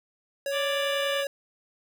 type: tone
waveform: square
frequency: 557 Hz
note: C#5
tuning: 8 cents sharp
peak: -28 dBFS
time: 0.46-1.27 s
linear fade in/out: 2 ms
type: harmonic tone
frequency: 587.3 Hz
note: D5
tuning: in tune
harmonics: 1 / 2 / 3 / 4 / 5 / 6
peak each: -42 / -35 / -35 / -36 / -34 / -35 dBFS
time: 0.51-1.25 s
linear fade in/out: 50 ms
effects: none